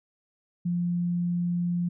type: tone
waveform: sine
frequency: 174.61 Hz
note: F3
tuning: in tune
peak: -24 dBFS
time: 0.65-1.89 s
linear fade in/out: 10 ms
effects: none